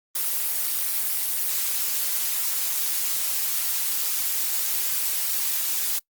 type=noise with amplitude modulation; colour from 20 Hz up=blue; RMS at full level=-22 dBFS; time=0.15-5.99 s; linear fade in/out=5 ms; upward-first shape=sine; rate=190 Hz; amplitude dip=65%; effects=noise-tail reverb RT60 0.1 s tail -24 dB re dry + Opus 32 kbps